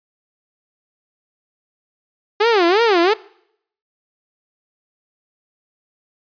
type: tone with vibrato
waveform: sawtooth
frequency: 398.3 Hz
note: G4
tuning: 28 cents sharp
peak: -8 dBFS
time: 2.4-3.14 s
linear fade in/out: 10 ms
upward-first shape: sine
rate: 2.9 Hz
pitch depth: 290 cents each way
effects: noise-tail reverb RT60 0.7 s tail -22 dB re dry + resampled to 11025 Hz